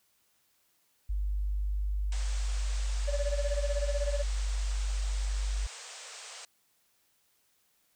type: tone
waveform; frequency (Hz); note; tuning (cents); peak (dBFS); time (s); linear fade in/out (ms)
sine; 49.97; G1; +34; -28; 1.09-5.67; 10
type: band-pass noise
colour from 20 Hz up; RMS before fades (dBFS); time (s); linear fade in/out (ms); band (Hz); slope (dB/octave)
white; -46; 2.12-6.45; 2; 440 to 8700; 96
type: tone with tremolo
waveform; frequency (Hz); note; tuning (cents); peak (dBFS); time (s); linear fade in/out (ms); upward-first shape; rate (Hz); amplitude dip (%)
triangle; 575; D5; -37; -27; 3.07-4.23; 20; sine; 16; 90
effects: white hiss -71 dBFS RMS until 7.95 s